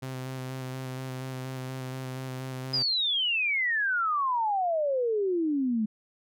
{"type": "tone with vibrato", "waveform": "sawtooth", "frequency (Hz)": 130.1, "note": "C3", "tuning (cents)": -9, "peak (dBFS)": -30, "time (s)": [0.02, 2.83], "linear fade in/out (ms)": 10, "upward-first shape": "square", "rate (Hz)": 4.2, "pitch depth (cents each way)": 14}
{"type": "exponential sweep", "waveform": "sine", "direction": "down", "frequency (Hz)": [5040, 209.4], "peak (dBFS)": -24, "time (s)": [2.73, 5.86], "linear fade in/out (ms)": 10}
{"effects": []}